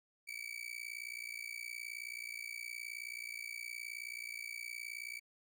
40% pulse tone with amplitude modulation, 2293 Hz, D7, 42 cents flat, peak -38 dBFS, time 0.27-5.2 s, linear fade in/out 20 ms, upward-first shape sine, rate 59 Hz, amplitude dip 95%, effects none

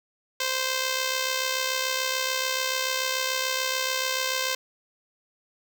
5% pulse tone with amplitude modulation, 520 Hz, C5, 11 cents flat, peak -11 dBFS, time 0.4-4.55 s, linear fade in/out 5 ms, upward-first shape sine, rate 66.9 Hz, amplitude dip 50%, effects none

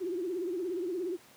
sine tone with vibrato, 356.9 Hz, F4, 38 cents sharp, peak -31 dBFS, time 0-1.17 s, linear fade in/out 20 ms, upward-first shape triangle, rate 17 Hz, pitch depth 150 cents each way, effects pink hiss -57 dBFS RMS until 1.36 s + high-pass 150 Hz 12 dB/octave

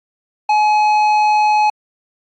sine tone with tanh clipping, 847 Hz, G#5, 34 cents sharp, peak -12 dBFS, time 0.49-1.7 s, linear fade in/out 5 ms, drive 10 dB, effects AAC 64 kbps

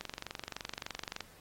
click train, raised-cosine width 0.2 ms, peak -21 dBFS, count 29, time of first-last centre 0.01-1.207 s, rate 23.4 Hz, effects pink hiss -59 dBFS RMS until 1.4 s + AAC 48 kbps

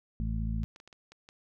harmonic tone, 55 Hz, A1, in tune, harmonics 1 / 2 / 3 / 4, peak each -31 / -36 / -39 / -38 dBFS, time 0.2-0.64 s, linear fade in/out 0 ms
clicks, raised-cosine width 0.2 ms, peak -34 dBFS, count 7, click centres 0.633 / 0.761 / 0.801 / 0.876 / 0.928 / 1.12 / 1.289 s
effects none

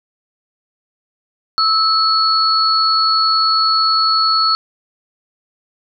sine tone pair together, 1305 / 4389 Hz, E6 / C#8, -18 / -18 cents, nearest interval octave + major sixth, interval 2100 cents, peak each -14 dBFS, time 1.58-4.55 s, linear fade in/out 0 ms, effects none

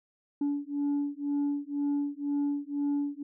sine beating tone pair, 285.7 / 287.7 Hz, D4 / D4, -48 / -36 cents, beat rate 2 Hz, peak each -29 dBFS, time 0.41-3.23 s, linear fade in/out 5 ms, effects tanh soft clip ceiling -24 dBFS

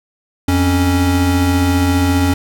square tone pair together, 87.46 / 277.2 Hz, F2 / C#4, +3 / 0 cents, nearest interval octave + minor sixth, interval 1997 cents, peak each -15 dBFS, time 0.48-2.34 s, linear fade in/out 5 ms, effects none

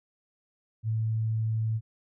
sine tone, 110.9 Hz, A2, 14 cents sharp, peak -25 dBFS, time 0.83-1.81 s, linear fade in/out 50 ms, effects none

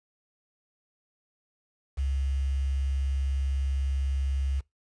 sine tone with quantisation, 68 Hz, C#2, 33 cents flat, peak -25 dBFS, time 1.97-4.61 s, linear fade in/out 20 ms, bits 8, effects noise-tail reverb RT60 0.2 s tail -24 dB re dry + resampled to 22050 Hz

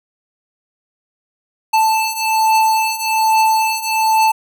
square beating tone pair, 880 / 881.2 Hz, A5 / A5, 0 / +2 cents, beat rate 1.2 Hz, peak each -18 / -15 dBFS, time 1.73-4.32 s, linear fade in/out 10 ms, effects none

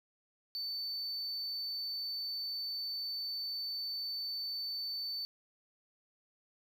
triangle tone, 4526 Hz, C#8, 35 cents sharp, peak -35 dBFS, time 0.55-5.25 s, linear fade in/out 0 ms, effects none

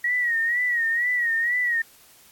sine tone with vibrato, 1900 Hz, A#6, 33 cents sharp, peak -20 dBFS, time 0.04-1.82 s, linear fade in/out 5 ms, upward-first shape sine, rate 2.1 Hz, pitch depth 80 cents each way, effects white hiss -53 dBFS RMS until 2.31 s + AAC 64 kbps

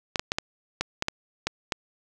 clicks, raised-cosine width 0.2 ms, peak -8 dBFS, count 9, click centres 0.158 / 0.195 / 0.319 / 0.385 / 0.81 / 1.024 / 1.084 / 1.47 / 1.722 s, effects none

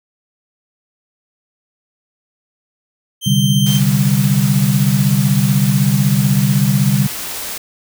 sawtooth tone, 3136 Hz, G7, in tune, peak -16 dBFS, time 3.21-3.81 s, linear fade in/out 50 ms
sine chord, C suspended second, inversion none, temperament equal, 130.81 / 146.83 / 196 Hz, C3 / D3 / G3, 0 / 0 / 0 cents, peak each -15 dBFS, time 3.26-7.07 s, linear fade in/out 10 ms
white noise, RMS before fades -25 dBFS, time 3.66-7.58 s, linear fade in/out 5 ms
effects none

